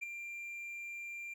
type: tone with ADSR envelope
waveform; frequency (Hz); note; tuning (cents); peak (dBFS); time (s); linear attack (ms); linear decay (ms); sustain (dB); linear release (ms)
triangle; 2378; D7; +21; -33; 0.01-1.34; 23; 8; -7; 8
effects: none